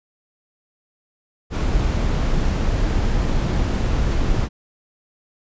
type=noise; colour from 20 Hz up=brown; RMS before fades=-19 dBFS; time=1.5-4.49 s; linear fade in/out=50 ms; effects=resampled to 16000 Hz